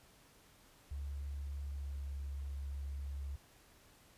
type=tone with pitch glide; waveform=sine; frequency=70.6 to 69.63 Hz; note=C#2 to C#2; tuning=+32 to +8 cents; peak=-39 dBFS; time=0.91-3.36 s; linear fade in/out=5 ms; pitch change=-24 cents; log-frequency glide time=1.58-2.02 s; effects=pink hiss -64 dBFS RMS until 4.17 s + resampled to 32000 Hz